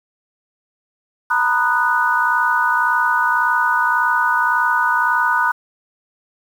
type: chord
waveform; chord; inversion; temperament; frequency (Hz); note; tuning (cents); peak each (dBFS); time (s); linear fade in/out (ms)
sine; B major seventh; third; just; 926 / 987.8 / 1234.7 / 1481.6; A#5 / B5 / D#6 / F#6; -12 / 0 / -14 / +2; -21 / -20 / -21 / -17; 1.3-5.52; 10
effects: 7-bit